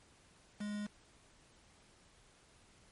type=tone with quantisation; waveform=triangle; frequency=207.7 Hz; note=G#3; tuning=in tune; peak=-36 dBFS; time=0.6-0.87 s; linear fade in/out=10 ms; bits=8; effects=pink hiss -65 dBFS RMS until 2.91 s + MP3 48 kbps